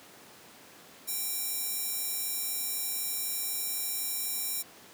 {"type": "tone with high-pass filter", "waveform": "square", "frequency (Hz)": 784, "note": "G5", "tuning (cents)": 0, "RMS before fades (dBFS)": -33, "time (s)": [1.07, 4.63], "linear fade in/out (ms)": 20, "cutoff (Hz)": 8800, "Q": 0.73, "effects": ["pink hiss -52 dBFS RMS until 4.93 s", "high-pass 200 Hz 12 dB/octave"]}